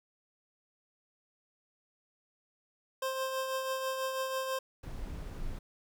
25% pulse tone with tremolo, 526 Hz, C5, 9 cents sharp, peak -27 dBFS, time 3.02-4.59 s, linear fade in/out 5 ms, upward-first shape triangle, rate 6.1 Hz, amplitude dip 45%
brown noise, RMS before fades -39 dBFS, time 4.83-5.59 s, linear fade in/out 5 ms
effects none

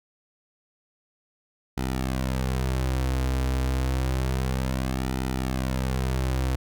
sawtooth tone with flanger, 64.8 Hz, C2, 16 cents flat, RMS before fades -26 dBFS, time 1.77-6.56 s, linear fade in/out 5 ms, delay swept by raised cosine 1.8 to 5.5 ms, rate 0.29 Hz, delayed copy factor -0.65, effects none

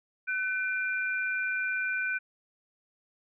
sine tone pair together, 1510 / 2386 Hz, F#6 / D7, +35 / +27 cents, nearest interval minor sixth, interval 792 cents, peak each -29 / -33 dBFS, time 0.27-2.19 s, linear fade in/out 20 ms, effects none

